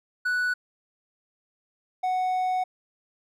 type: tone pair in turn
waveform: triangle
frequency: 1480 / 740 Hz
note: F#6 / F#5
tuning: 0 / 0 cents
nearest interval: octave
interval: 1200 cents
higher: first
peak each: -21 dBFS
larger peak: neither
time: 0.25-0.54 / 2.03-2.64 s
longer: second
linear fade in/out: 10 ms
effects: none